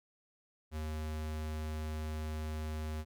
square tone, 77.5 Hz, D#2, 6 cents flat, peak -37 dBFS, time 0.71-3.05 s, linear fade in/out 50 ms, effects none

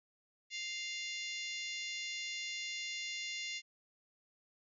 harmonic tone with a mistuned harmonic, 698.5 Hz, F5, in tune, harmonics 3 / 4 / 5 / 6 / 7 / 8 / 9 / 10, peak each -43 / -45 / -47 / -49 / -50 / -51 / -52 / -53 dBFS, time 0.5-3.62 s, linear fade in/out 50 ms, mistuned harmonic 9, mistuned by +38 cents, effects none

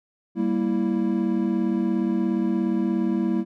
triangle chord, E diminished, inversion first, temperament equal, 196 / 233.1 / 329.6 Hz, G3 / Bb3 / E4, 0 / 0 / 0 cents, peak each -23 dBFS, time 0.35-3.45 s, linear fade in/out 50 ms, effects none

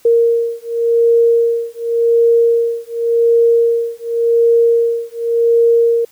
sine beating tone pair, 464.9 / 465.79 Hz, A#4 / A#4, -5 / -1 cents, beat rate 0.89 Hz, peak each -13 dBFS, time 0.05-6.05 s, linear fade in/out 5 ms, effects white hiss -50 dBFS RMS until 6.11 s

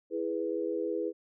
sine chord, E major, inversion none, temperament equal, 329.6 / 415.3 / 493.9 Hz, E4 / G#4 / B4, 0 / 0 / 0 cents, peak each -34 dBFS, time 0.1-1.13 s, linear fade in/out 50 ms, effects none

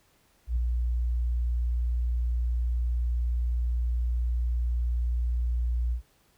sine tone with ADSR envelope, 59.7 Hz, A#1, 42 cents sharp, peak -20 dBFS, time 0.47-6.02 s, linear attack 96 ms, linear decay 4 ms, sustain -3 dB, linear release 100 ms, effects tanh soft clip ceiling -20 dBFS + pink hiss -65 dBFS RMS until 6.37 s

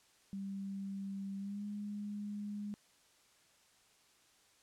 sine tone with pitch glide, 196 to 206.2 Hz, G3 to G#3, 0 to -12 cents, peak -39 dBFS, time 0.33-2.74 s, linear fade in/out 0 ms, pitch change +88 cents, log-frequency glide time 1.38-1.65 s, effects white hiss -68 dBFS RMS until 4.62 s + low-pass 9000 Hz 12 dB/octave

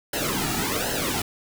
pink noise with flanger, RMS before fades -26 dBFS, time 0.13-1.22 s, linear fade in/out 5 ms, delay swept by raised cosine 0.85 to 1.95 ms, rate 1.3 Hz, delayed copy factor -0.8, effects none

